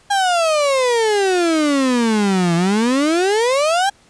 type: exponential two-way sweep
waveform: 35% pulse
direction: down then up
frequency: 817 to 166 to 817 Hz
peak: -12 dBFS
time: 0.1-3.9 s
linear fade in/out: 10 ms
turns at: 2.55 s
effects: pink hiss -52 dBFS RMS until 4.09 s + resampled to 22050 Hz